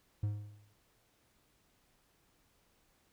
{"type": "tone with exponential decay", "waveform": "triangle", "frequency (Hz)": 103.83, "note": "G#2", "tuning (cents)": 0, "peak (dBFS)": -27, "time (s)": [0.23, 0.74], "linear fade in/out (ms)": 5, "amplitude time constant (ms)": 110, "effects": ["pink hiss -72 dBFS RMS until 3.12 s"]}